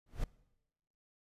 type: noise with exponential growth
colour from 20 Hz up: brown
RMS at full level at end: -31 dBFS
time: 0.06-0.24 s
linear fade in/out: 5 ms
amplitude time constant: 39 ms
effects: noise-tail reverb RT60 0.9 s tail -21 dB re dry + resampled to 32000 Hz